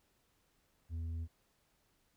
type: tone with tanh clipping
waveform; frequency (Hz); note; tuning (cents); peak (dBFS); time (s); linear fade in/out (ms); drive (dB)
triangle; 82.41; E2; 0; -38; 0.89-1.28; 50; 9
effects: pink hiss -75 dBFS RMS until 2.16 s